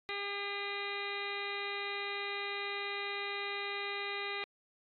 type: harmonic tone with a mistuned harmonic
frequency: 402.7 Hz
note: G4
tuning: 47 cents sharp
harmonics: 1 / 2 / 3 / 4 / 5 / 6 / 7 / 8 / 9 / 10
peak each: -43 / -46 / -45 / -50 / -41 / -43 / -50 / -52 / -46 / -49 dBFS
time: 0.09-4.44 s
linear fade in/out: 0 ms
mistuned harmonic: 9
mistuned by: +52 cents
effects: AAC 32 kbps